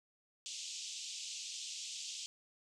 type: band-pass noise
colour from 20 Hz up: white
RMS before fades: -45 dBFS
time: 0.46-2.26 s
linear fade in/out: 0 ms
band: 2700 to 7600 Hz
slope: 48 dB/octave
effects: none